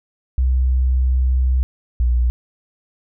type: tone pair in turn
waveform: sine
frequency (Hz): 63.9 / 60.49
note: C2 / B1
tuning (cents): -40 / -35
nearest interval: minor second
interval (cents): 95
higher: first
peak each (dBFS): -13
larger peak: neither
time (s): 0.38-1.63 / 2-2.3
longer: first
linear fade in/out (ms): 0
effects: none